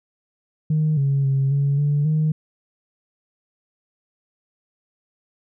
sine tone with pitch steps, 154.6 / 138.6 / 136 / 140.7 / 145.5 / 155 Hz, D#3 / C#3 / C#3 / C#3 / D3 / D#3, -11 / 0 / -33 / +26 / -16 / -6 cents, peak -15 dBFS, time 0.7-2.32 s, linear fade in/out 5 ms, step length 270 ms, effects tanh soft clip ceiling -13 dBFS

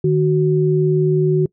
sine tone pair together, 153.4 / 371.7 Hz, D#3 / F#4, -24 / +8 cents, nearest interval octave + minor third, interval 1532 cents, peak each -15 dBFS, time 0.04-1.46 s, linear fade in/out 5 ms, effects noise-tail reverb RT60 0.1 s tail -23 dB re dry

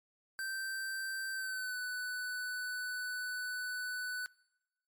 square tone with pitch glide, 1559 to 1493.8 Hz, G6 to F#6, -10 to +16 cents, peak -37 dBFS, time 0.39-4.26 s, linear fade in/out 0 ms, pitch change -74 cents, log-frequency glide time 1.32-1.77 s, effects noise-tail reverb RT60 1.0 s tail -24 dB re dry + MP3 96 kbps

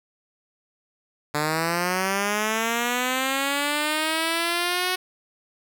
5% pulse linear sweep, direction up, 146.83 to 370 Hz, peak -11 dBFS, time 1.34-4.96 s, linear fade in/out 10 ms, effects none

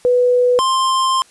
sine / square tone pair in turn, 493.9 / 1051.1 Hz, B4 / C6, 0 / +8 cents, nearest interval octave + minor second, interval 1308 cents, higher second, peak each -10 / -14 dBFS, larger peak first, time 0.05-0.59 / 0.59-1.22 s, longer second, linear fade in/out 0 ms, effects white hiss -49 dBFS RMS until 1.3 s + resampled to 24000 Hz

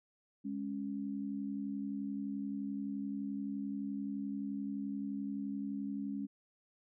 sine tone pair together, 205.6 / 277.2 Hz, G#3 / C#4, -17 / 0 cents, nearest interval perfect fourth, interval 517 cents, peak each -39 / -39 dBFS, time 0.44-6.27 s, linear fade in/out 20 ms, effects none

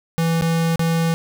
square tone with dropouts, 165.2 Hz, E3, 4 cents sharp, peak -17 dBFS, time 0.18-1.14 s, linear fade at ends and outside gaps 0 ms, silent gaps 0.411-0.422 / 0.758-0.794 s, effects none

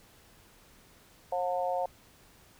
harmonic tone, 179.5 Hz, F3, 48 cents sharp, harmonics 3 / 4 / 5, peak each -32 / -31 / -36 dBFS, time 1.32-1.86 s, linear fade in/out 5 ms, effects pink hiss -59 dBFS RMS until 2.59 s

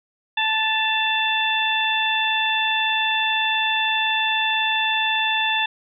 harmonic tone with a mistuned harmonic, 877 Hz, A5, 6 cents flat, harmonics 1 / 2 / 3 / 4, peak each -24 / -24 / -24 / -24 dBFS, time 0.37-5.66 s, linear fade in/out 5 ms, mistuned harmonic 3, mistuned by +36 cents, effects none

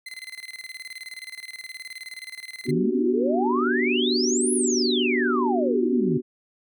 30% pulse tone with tremolo, 2056 Hz, C7, 31 cents flat, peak -31 dBFS, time 0.06-2.71 s, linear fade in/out 5 ms, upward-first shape square, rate 19 Hz, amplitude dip 80%
sine chord, G major seventh, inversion first, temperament just, 245 / 294 / 367.5 / 392 Hz, B3 / D4 / F#4 / G4, -14 / +2 / -12 / 0 cents, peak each -24 / -30 / -25 / -30 dBFS, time 2.65-6.22 s, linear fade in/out 50 ms
sine exponential two-way sweep, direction up then down, 138.59 to 10650 to 138.59 Hz, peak -24 dBFS, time 2.68-6.18 s, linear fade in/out 10 ms, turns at 4.53 s
effects none

